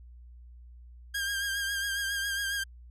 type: tone with vibrato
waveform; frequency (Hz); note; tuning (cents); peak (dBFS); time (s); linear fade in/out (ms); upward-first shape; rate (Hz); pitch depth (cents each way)
sawtooth; 1609; G6; +45; -26; 1.14-2.64; 10; triangle; 7.3; 45
effects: added 60 Hz sine -47 dBFS peak until 2.9 s + resampled to 32000 Hz